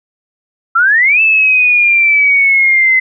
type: exponential two-way sweep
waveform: sine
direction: up then down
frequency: 1318.5 to 2644 to 2041 Hz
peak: -6 dBFS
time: 0.75-3 s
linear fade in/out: 10 ms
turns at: 1.21 s
effects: none